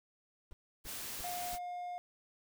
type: noise bursts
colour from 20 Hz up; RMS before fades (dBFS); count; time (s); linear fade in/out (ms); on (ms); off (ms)
brown; -47; 4; 0.51-1.55; 0; 20; 320
type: noise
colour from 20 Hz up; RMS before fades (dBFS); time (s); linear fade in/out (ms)
white; -43; 0.84-1.59; 50
type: tone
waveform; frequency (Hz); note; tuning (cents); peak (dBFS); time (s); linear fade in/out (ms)
triangle; 712; F5; +33; -37; 1.24-1.98; 0
effects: none